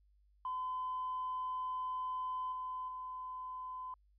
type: tone with level steps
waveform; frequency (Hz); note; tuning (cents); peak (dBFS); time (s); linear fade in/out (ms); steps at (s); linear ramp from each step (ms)
sine; 1018; C6; -48; -35 / -38 / -41; 0.45-3.94; 2; 2.52 / 2.88; 5
effects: tanh soft clip ceiling -32 dBFS + added 50 Hz sine -66 dBFS peak until 4.18 s